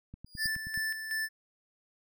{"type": "click train", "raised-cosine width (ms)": 5, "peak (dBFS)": -32, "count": 7, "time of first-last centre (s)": [0.14, 0.776], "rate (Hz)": 9.44}
{"type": "tone with exponential growth", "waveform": "40% pulse", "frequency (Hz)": 4862, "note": "D#8", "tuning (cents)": -41, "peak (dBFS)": -27, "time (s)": [0.26, 0.47], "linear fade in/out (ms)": 5, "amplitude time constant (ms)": 45}
{"type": "tone with tremolo", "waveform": "square", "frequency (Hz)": 1760, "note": "A6", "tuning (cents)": 0, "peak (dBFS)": -31, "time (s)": [0.37, 1.29], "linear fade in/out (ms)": 50, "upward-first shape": "square", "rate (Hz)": 2.7, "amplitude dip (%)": 55}
{"effects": []}